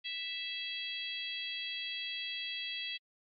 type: harmonic tone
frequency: 659.3 Hz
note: E5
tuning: in tune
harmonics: 3 / 4 / 5 / 6 / 7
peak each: -46 / -42 / -39 / -47 / -48 dBFS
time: 0.04-2.98 s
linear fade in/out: 20 ms
effects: MP3 32 kbps